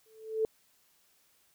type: tone with exponential growth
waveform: sine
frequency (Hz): 440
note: A4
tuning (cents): 0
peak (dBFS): -23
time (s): 0.06-0.45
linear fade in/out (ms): 1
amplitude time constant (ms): 84
effects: white hiss -68 dBFS RMS until 1.54 s